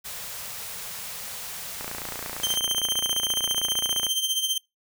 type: band-stop noise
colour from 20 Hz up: white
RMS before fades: -36 dBFS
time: 0.04-2.57 s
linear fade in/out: 20 ms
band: 230 to 410 Hz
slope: 96 dB/octave
type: click train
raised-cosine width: 0.5 ms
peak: -19 dBFS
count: 66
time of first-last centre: 1.81-4.067 s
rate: 28.8 Hz
type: tone with tremolo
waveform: sawtooth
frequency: 3136 Hz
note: G7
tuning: in tune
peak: -17 dBFS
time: 2.43-4.58 s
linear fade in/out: 5 ms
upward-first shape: triangle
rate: 15 Hz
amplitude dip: 75%
effects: noise-tail reverb RT60 0.2 s tail -24 dB re dry